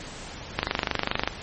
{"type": "click train", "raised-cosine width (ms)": 0.3, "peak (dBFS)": -6, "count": 18, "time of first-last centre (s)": [0.59, 1.275], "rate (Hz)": 24.8, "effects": ["pink hiss -39 dBFS RMS until 1.42 s", "MP3 32 kbps"]}